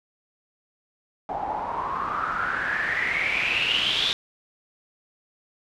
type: noise with low-pass filter sweep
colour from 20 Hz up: white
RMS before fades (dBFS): -26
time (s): 1.29-4.13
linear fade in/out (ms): 0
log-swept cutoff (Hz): 760 to 3600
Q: 9.1
effects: none